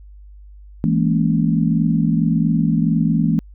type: chord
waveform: sine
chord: A# half-diminished seventh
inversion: second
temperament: equal with one note detuned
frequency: 164.81 / 207.7 / 229.3 / 277.2 Hz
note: E3 / G#3 / A#3 / C#4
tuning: 0 / 0 / -28 / 0 cents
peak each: -17 / -21 / -19 / -23 dBFS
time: 0.84-3.39 s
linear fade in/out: 0 ms
effects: added 50 Hz sine -38 dBFS peak until 3.54 s